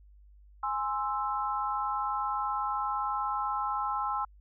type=chord; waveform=sine; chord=Ab augmented; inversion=none; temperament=equal; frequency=830.6 / 1046.5 / 1318.5 Hz; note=Ab5 / C6 / E6; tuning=0 / 0 / 0 cents; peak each=-33 dBFS; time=0.63-4.25 s; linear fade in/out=5 ms; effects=added 50 Hz sine -53 dBFS peak until 4.4 s